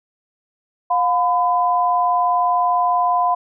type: tone pair together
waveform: sine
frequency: 712 / 1006.9 Hz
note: F5 / B5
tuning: +33 / +33 cents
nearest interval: tritone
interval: 600 cents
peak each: -17 dBFS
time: 0.9-3.35 s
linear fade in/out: 10 ms
effects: none